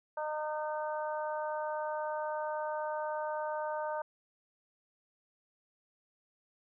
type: harmonic tone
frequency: 305.4 Hz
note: D#4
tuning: 32 cents flat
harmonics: 2 / 3 / 4 / 5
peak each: -36 / -37 / -44 / -45 dBFS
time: 0.17-4.02 s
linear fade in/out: 5 ms
effects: none